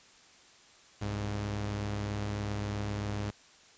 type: tone pair together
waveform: sawtooth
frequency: 65.41 / 103.26 Hz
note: C2 / G#2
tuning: 0 / -9 cents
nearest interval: minor sixth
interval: 791 cents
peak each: -37 / -29 dBFS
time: 1.01-3.31 s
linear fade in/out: 10 ms
effects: white hiss -58 dBFS RMS until 3.77 s + resampled to 16000 Hz